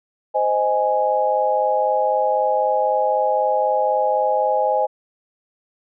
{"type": "chord", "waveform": "sine", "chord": "Ab major", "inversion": "first", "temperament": "just", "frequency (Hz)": [519.1, 623, 830.6], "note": ["C5", "Eb5", "Ab5"], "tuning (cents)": [-14, 2, 0], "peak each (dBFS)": [-21, -21, -19], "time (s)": [0.34, 4.87], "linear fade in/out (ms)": 20, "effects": []}